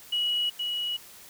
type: tone with echo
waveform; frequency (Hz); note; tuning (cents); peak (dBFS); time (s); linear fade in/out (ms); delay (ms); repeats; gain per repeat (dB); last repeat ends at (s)
sine; 2918; F#7; -25; -23; 0.12-0.5; 10; 470; 1; -4; 0.97
effects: tanh soft clip ceiling -19 dBFS + white hiss -49 dBFS RMS until 1.29 s